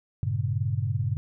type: tone cluster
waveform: sine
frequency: 98.6 / 116.5 / 139.9 Hz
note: G2 / A#2 / C#3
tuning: +11 / -1 / +16 cents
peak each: -28 / -28 / -30 dBFS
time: 0.23-1.17 s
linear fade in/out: 0 ms
effects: none